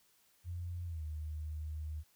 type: tone with pitch glide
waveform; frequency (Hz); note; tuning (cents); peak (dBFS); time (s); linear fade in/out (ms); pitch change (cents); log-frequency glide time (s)
sine; 87.31 to 76.89; F2 to D#2; 0 to -20; -38; 0.44-2.04; 50; -220; 0.85-1.03
effects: white hiss -70 dBFS RMS until 2.15 s